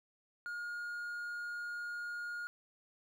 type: tone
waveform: triangle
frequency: 1427 Hz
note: F6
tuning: 37 cents sharp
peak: -37 dBFS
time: 0.46-2.47 s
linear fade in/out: 0 ms
effects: none